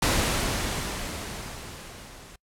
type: noise with level ramp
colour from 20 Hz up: pink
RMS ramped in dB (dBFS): -22 to -47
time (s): 0.02-2.36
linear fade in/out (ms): 5
effects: noise-tail reverb RT60 0.1 s tail -25 dB re dry + low-pass 11000 Hz 12 dB/octave